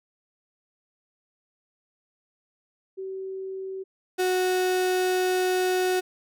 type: tone pair in turn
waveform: sine / 35% pulse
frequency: 382 / 368.1 Hz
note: G4 / F#4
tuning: -45 / -9 cents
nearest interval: minor second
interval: 64 cents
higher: first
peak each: -31 / -20 dBFS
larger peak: second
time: 2.97-3.84 / 4.18-6.01 s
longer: second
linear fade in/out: 20 ms
effects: none